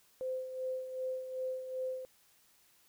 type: tone with tremolo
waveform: sine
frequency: 516 Hz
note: C5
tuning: 24 cents flat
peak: -33 dBFS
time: 0.21-2.05 s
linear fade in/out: 0 ms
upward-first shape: sine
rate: 2.6 Hz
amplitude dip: 60%
effects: white hiss -67 dBFS RMS until 2.88 s

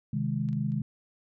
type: chord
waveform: sine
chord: Ab major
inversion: first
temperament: equal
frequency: 130.81 / 155.56 / 207.7 Hz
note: C3 / Eb3 / Ab3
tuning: 0 / 0 / 0 cents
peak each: -31 dBFS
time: 0.13-0.82 s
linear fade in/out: 5 ms
type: clicks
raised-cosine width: 0.2 ms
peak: -36 / -39 / -44 dBFS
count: 3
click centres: 0.488 / 0.53 / 0.72 s
effects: none

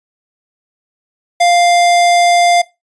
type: tone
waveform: square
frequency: 698.5 Hz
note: F5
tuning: in tune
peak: -8 dBFS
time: 1.4-2.62 s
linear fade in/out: 10 ms
effects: noise-tail reverb RT60 0.2 s tail -18 dB re dry + resampled to 22050 Hz

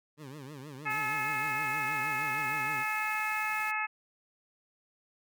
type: tone with vibrato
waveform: 20% pulse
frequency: 141 Hz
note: C#3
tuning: 30 cents sharp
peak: -38 dBFS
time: 0.17-2.85 s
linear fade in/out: 50 ms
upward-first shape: triangle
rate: 6.4 Hz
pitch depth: 200 cents each way
type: harmonic tone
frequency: 430 Hz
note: A4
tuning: 40 cents flat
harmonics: 2 / 3 / 4 / 5 / 6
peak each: -36 / -36 / -36 / -36 / -36 dBFS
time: 0.85-3.87 s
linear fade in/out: 20 ms
type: noise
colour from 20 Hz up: white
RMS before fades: -48 dBFS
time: 0.89-3.72 s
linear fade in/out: 20 ms
effects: none

